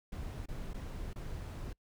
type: noise with dropouts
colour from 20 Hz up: brown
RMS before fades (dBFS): -41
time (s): 0.12-1.73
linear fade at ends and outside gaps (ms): 5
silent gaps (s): 0.459-0.485 / 0.734-0.743 / 1.133-1.158
effects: noise-tail reverb RT60 0.1 s tail -26 dB re dry